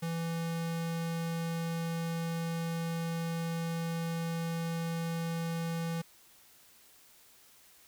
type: tone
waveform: square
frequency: 166.2 Hz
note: E3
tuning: 15 cents sharp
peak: -33 dBFS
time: 0.02-6.02 s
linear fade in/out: 10 ms
effects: white hiss -60 dBFS RMS until 7.87 s